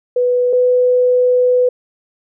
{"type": "tone pair in turn", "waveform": "sine", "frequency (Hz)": [493.9, 498.2], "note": ["B4", "B4"], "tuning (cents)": [0, 15], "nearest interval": "unison", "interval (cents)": 15, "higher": "second", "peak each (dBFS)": [-11, -9], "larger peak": "second", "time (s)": [[0.16, 0.53], [0.53, 1.69]], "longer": "second", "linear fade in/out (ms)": 5, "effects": []}